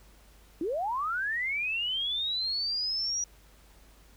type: linear sweep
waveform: sine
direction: up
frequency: 295.5 to 5820 Hz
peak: -28 dBFS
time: 0.61-3.24 s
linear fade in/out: 2 ms
effects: added 50 Hz sine -56 dBFS peak until 4.16 s + pink hiss -60 dBFS RMS until 4.16 s